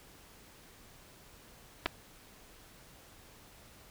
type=clicks; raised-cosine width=0.3 ms; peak=-14 dBFS; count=2; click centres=1.859 / 1.862 s; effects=pink hiss -57 dBFS RMS until 3.9 s